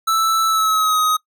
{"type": "tone with pitch glide", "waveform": "square", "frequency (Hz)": [1318.5, 1257.5], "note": ["E6", "D#6"], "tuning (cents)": [0, 18], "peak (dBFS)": -15, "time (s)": [0.07, 1.17], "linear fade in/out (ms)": 10, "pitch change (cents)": -82, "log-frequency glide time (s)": [0.46, 0.99], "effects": ["noise-tail reverb RT60 0.1 s tail -22 dB re dry"]}